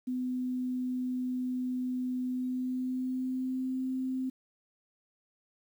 sine tone with pitch glide, 252.6 to 259.6 Hz, B3 to C4, +39 to -13 cents, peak -30 dBFS, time 0.07-4.3 s, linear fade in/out 10 ms, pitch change +48 cents, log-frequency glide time 2.27-3.8 s, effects 10-bit

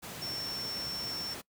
sine tone in noise, 5430 Hz, F8, 50 cents flat, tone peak -35 dBFS, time 0.21-1.35 s, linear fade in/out 20 ms, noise pink, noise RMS -42 dBFS, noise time 0.02-1.42 s, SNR +4 dB, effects noise-tail reverb RT60 0.1 s tail -22 dB re dry + high-pass 100 Hz 12 dB/octave

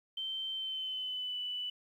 sine tone with pitch glide, 3110 to 2978 Hz, G7 to F#7, -14 to +11 cents, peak -35 dBFS, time 0.17-1.7 s, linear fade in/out 5 ms, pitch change -75 cents, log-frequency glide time 0.52-1.38 s, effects 11-bit

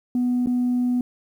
sine tone with dropouts, 246.9 Hz, B3, in tune, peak -17 dBFS, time 0.15-1.01 s, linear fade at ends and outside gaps 2 ms, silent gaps 0.461-0.471 s, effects tanh soft clip ceiling -16 dBFS + 9-bit

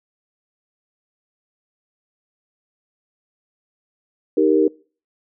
sine chord, Eb major, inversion none, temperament equal, 311.1 / 392 / 466.2 Hz, Eb4 / G4 / Bb4, 0 / 0 / 0 cents, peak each -17 dBFS, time 4.37-4.68 s, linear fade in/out 5 ms, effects noise-tail reverb RT60 0.4 s tail -24 dB re dry

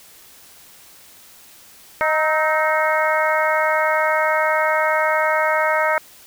harmonic tone with a mistuned harmonic, 310.8 Hz, D#4, 2 cents flat, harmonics 2 / 3 / 4 / 5 / 6 / 7, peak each -20 / -22 / -23 / -24 / -25 / -25 dBFS, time 2.01-5.98 s, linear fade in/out 0 ms, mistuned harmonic 4, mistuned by +55 cents, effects white hiss -46 dBFS RMS until 6.26 s

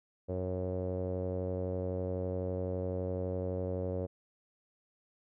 sawtooth tone with low-pass filter, 91.9 Hz, F#2, 11 cents flat, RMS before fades -35 dBFS, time 0.28-4.07 s, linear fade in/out 20 ms, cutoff 520 Hz, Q 5.8, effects none

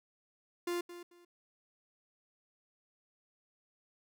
45% pulse tone with echo, 349.2 Hz, F4, in tune, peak -33 dBFS, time 0.67-0.81 s, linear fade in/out 5 ms, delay 220 ms, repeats 2, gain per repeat -13 dB, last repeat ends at 1.25 s, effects none

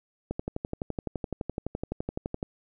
click train, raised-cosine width 2 ms, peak -17 dBFS, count 26, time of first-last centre 0.31-2.429 s, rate 11.8 Hz, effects none

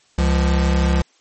square tone pair together, 68.66 / 173 Hz, C#2 / F3, -16 / -16 cents, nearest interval octave + major third, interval 1600 cents, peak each -16 / -21 dBFS, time 0.18-1.02 s, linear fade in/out 5 ms, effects white hiss -57 dBFS RMS until 1.2 s + MP3 32 kbps

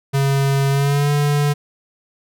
square tone with pitch glide, 137.8 to 145.57 Hz, C#3 to D3, -10 to -15 cents, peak -15 dBFS, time 0.13-1.54 s, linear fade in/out 20 ms, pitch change +95 cents, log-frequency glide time 0.7-1.11 s, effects none

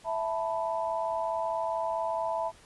sine chord, E suspended fourth, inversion none, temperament equal with one note detuned, 659.3 / 883.1 / 987.8 Hz, E5 / A5 / B5, 0 / +6 / 0 cents, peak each -31 / -33 / -34 dBFS, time 0.04-2.52 s, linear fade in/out 50 ms, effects pink hiss -56 dBFS RMS until 2.65 s + resampled to 24000 Hz

